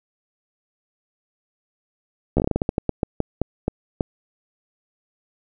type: slowing click train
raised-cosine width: 2 ms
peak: -6 dBFS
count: 17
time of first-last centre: 2.37-4.008 s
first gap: 13 ms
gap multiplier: 1.24
effects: none